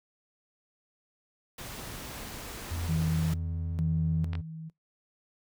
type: noise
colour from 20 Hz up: pink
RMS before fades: -41 dBFS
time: 1.58-3.34 s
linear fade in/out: 5 ms
type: tone with pitch glide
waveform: triangle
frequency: 84.8 to 85.44 Hz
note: E2 to F2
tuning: +50 to -37 cents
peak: -29 dBFS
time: 2.7-4.42 s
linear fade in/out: 20 ms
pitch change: +13 cents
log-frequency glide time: 3.49-3.85 s
type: tone with tremolo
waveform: sine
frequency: 160.4 Hz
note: E3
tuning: 47 cents flat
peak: -26 dBFS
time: 2.88-4.7 s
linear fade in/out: 20 ms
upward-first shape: square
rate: 1.1 Hz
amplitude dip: 75%
type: clicks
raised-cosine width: 0.3 ms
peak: -24 dBFS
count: 2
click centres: 4.333 / 4.353 s
effects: noise-tail reverb RT60 0.2 s tail -24 dB re dry